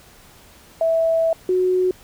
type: tone pair in turn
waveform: sine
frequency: 655 / 367.6 Hz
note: E5 / F#4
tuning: -11 / -11 cents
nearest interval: minor seventh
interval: 1000 cents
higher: first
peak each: -15 dBFS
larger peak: neither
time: 0.81-1.33 / 1.49-1.91 s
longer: first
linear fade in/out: 2 ms
effects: pink hiss -48 dBFS RMS until 2.03 s